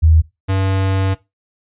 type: tone pair in turn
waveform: sine / square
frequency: 79.8 / 96.03 Hz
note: D#2 / G2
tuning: +44 / -35 cents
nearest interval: minor third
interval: 321 cents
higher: second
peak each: -7 / -15 dBFS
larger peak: first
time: 0.02-0.22 / 0.48-1.15 s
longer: second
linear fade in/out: 20 ms
effects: noise-tail reverb RT60 0.2 s tail -17 dB re dry + resampled to 8000 Hz